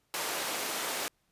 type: high-pass noise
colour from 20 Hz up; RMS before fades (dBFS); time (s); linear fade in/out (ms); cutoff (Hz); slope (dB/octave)
pink; -34; 0.14-1.08; 0; 460; 12
effects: pink hiss -74 dBFS RMS until 1.31 s + resampled to 32000 Hz